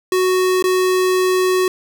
square tone with dropouts, 370 Hz, F#4, in tune, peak -14 dBFS, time 0.12-1.68 s, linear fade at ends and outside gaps 2 ms, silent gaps 0.625-0.64 s, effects none

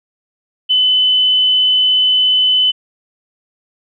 sine tone, 3019 Hz, F#7, 34 cents sharp, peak -9 dBFS, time 0.69-2.72 s, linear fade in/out 20 ms, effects none

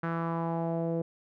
sawtooth tone with low-pass filter sweep, 166.4 Hz, E3, 17 cents sharp, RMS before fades -31 dBFS, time 0.03-1.02 s, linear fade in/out 5 ms, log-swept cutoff 1500 to 500 Hz, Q 3, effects none

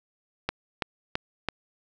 click train, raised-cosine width 0.3 ms, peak -10 dBFS, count 4, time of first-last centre 0.49-1.487 s, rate 3.01 Hz, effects none

